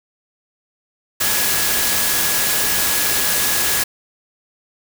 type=tone in noise; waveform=sine; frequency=1678 Hz; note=G#6; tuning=17 cents sharp; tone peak=-28 dBFS; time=1.2-3.84 s; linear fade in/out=10 ms; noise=white; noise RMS=-18 dBFS; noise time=1.2-3.84 s; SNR=-13 dB; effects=none